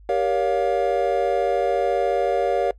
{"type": "chord", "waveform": "triangle", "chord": "G half-diminished seventh", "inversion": "none", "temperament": "just", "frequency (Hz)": [392, 470.4, 564.5, 705.6], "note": ["G4", "Bb4", "Db5", "F5"], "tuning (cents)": [0, 16, 31, 18], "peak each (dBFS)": [-24, -22, -21, -22], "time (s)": [0.09, 2.71], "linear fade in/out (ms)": 2, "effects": ["noise-tail reverb RT60 0.1 s tail -22 dB re dry", "added 50 Hz sine -44 dBFS peak until 2.78 s"]}